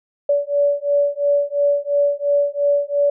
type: beating tone pair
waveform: sine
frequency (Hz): 572 / 574.9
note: D5 / D5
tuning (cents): -46 / -37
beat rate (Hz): 2.9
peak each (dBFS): -18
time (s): 0.29-3.1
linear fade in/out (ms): 5
effects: none